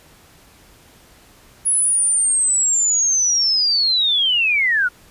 sine linear sweep, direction down, 10410 to 1394 Hz, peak -14 dBFS, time 1.65-4.89 s, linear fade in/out 20 ms, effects pink hiss -49 dBFS RMS until 5.1 s + resampled to 32000 Hz

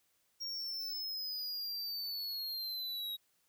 square linear sweep, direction down, 5588 to 3802 Hz, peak -38 dBFS, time 0.4-3.17 s, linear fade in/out 20 ms, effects white hiss -75 dBFS RMS until 3.48 s

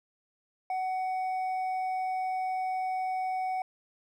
sine tone with hard clipping, 748 Hz, F#5, 19 cents sharp, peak -30 dBFS, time 0.7-3.62 s, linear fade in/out 2 ms, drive 4 dB, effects none

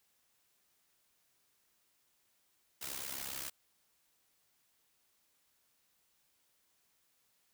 white noise with amplitude modulation, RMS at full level -39 dBFS, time 2.81-3.5 s, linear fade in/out 10 ms, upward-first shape sine, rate 67.4 Hz, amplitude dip 75%, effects white hiss -75 dBFS RMS until 7.53 s

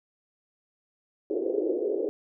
white band-pass noise, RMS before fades -28 dBFS, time 1.3-2.09 s, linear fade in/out 0 ms, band 330 to 490 Hz, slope 48 dB/octave, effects none

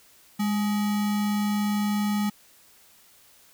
sine tone with sample-and-hold, 206.4 Hz, G#3, 10 cents flat, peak -22 dBFS, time 0.39-2.3 s, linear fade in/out 10 ms, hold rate 1050 Hz, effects white hiss -56 dBFS RMS until 3.53 s

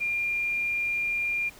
sine tone, 2400 Hz, D7, 37 cents sharp, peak -25 dBFS, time 0-1.5 s, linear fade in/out 20 ms, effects pink hiss -50 dBFS RMS until 1.59 s

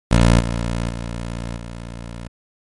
15% pulse tone with level steps, 58 Hz, A#1, 8 cents flat, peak -4 / -14 / -19 / -24 dBFS, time 0.11-2.28 s, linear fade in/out 5 ms, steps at 0.4 / 0.89 / 1.57 s, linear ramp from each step 5 ms, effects MP3 48 kbps

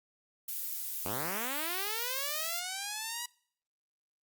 violet noise, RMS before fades -37 dBFS, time 0.48-2.6 s, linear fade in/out 5 ms
5% pulse linear sweep, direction up, 82.3 to 975 Hz, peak -24 dBFS, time 1.05-3.26 s, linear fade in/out 5 ms
effects noise-tail reverb RT60 0.6 s tail -24 dB re dry + Opus 48 kbps

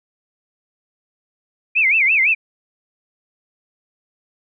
sine tone with vibrato, 2349 Hz, D7, in tune, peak -12 dBFS, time 1.75-2.35 s, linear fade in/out 20 ms, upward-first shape sine, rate 5.9 Hz, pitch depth 230 cents each way, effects none

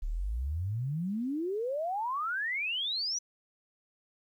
sine exponential sweep, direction up, 33.68 to 6010 Hz, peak -30 dBFS, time 0.02-3.19 s, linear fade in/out 10 ms, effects 11-bit

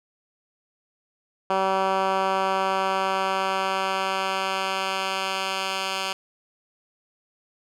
10% pulse tone with band-pass filter sweep, 191.4 Hz, G3, 41 cents flat, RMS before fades -25 dBFS, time 1.5-6.13 s, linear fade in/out 2 ms, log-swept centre 900 to 3200 Hz, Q 0.8, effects none

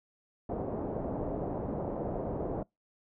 white low-pass noise, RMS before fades -35 dBFS, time 0.49-2.63 s, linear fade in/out 5 ms, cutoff 660 Hz, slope 24 dB/octave, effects noise-tail reverb RT60 0.2 s tail -26 dB re dry

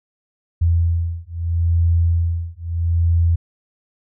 sine beating tone pair, 84 / 84.77 Hz, E2 / E2, +33 / +49 cents, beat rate 0.77 Hz, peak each -18 / -18 dBFS, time 0.61-3.36 s, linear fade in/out 10 ms, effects none

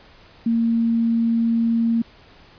sine tone, 230.1 Hz, A#3, 22 cents flat, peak -16 dBFS, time 0.46-2.02 s, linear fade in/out 5 ms, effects pink hiss -49 dBFS RMS until 2.58 s + resampled to 11025 Hz

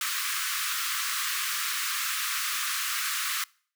pink high-pass noise, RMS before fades -30 dBFS, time 0.01-3.44 s, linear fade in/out 2 ms, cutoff 1100 Hz, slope 96 dB/octave, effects noise-tail reverb RT60 0.5 s tail -25 dB re dry

